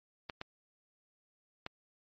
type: clicks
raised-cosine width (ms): 0.3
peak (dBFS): -23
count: 3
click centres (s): 0.298 / 0.414 / 1.664
effects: MP3 32 kbps